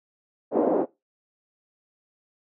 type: band-pass noise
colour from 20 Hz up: white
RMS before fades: -22 dBFS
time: 0.51-0.86 s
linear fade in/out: 50 ms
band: 260 to 600 Hz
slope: 24 dB/octave
effects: noise-tail reverb RT60 0.2 s tail -18 dB re dry